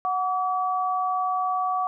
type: tone pair together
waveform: sine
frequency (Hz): 738 / 1144.9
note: F#5 / D6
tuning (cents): -5 / -44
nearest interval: minor sixth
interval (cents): 761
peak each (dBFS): -25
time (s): 0.05-1.87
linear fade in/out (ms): 0
effects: none